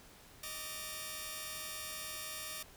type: tone cluster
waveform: 5% pulse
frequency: 624 / 1162 / 1792 / 2793 Hz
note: D#5 / D6 / A6 / F7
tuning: +5 / -19 / +31 / -1 cents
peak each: -36 / -34 / -37 / -39 dBFS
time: 0.43-2.63 s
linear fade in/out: 5 ms
effects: pink hiss -58 dBFS RMS until 2.76 s